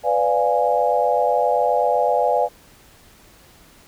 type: chord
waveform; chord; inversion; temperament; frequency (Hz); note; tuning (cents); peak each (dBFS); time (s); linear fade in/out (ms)
sine; B diminished seventh; none; equal with one note detuned; 499.6 / 587.3 / 698.5 / 830.6; B4 / D5 / F5 / Ab5; +20 / 0 / 0 / 0; -21; 0.03-2.49; 50
effects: pink hiss -50 dBFS RMS until 3.87 s